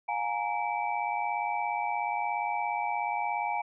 sine tone cluster, 712 / 833 / 930 / 2310 Hz, F5 / G#5 / A#5 / D7, +33 / +5 / -4 / -29 cents, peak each -35 / -31 / -34 / -37 dBFS, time 0.08-3.62 s, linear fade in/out 10 ms, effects none

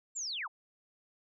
sine linear sweep, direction down, 7580 to 748 Hz, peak -35 dBFS, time 0.15-0.48 s, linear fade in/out 20 ms, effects none

